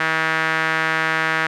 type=tone with band-pass filter; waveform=sawtooth; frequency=160 Hz; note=D#3; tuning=49 cents sharp; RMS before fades=-20 dBFS; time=0-1.47 s; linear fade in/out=5 ms; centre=1700 Hz; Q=2.6; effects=none